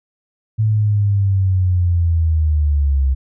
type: linear sweep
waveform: sine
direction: down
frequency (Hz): 110 to 65.6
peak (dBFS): -12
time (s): 0.58-3.15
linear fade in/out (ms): 20
effects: none